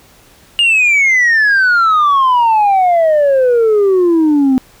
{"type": "exponential sweep", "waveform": "sine", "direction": "down", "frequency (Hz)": [2864, 255.6], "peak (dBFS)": -5, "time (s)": [0.59, 4.58], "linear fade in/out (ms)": 0, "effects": ["tanh soft clip ceiling -6 dBFS", "pink hiss -45 dBFS RMS until 4.8 s"]}